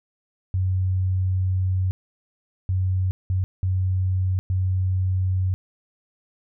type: tone bursts at uneven times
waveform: sine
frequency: 93.2 Hz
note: F#2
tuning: 13 cents sharp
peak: -19 dBFS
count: 5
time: 0.54-1.91 / 2.69-3.11 / 3.3-3.44 / 3.63-4.39 / 4.5-5.54 s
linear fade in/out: 0 ms
effects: none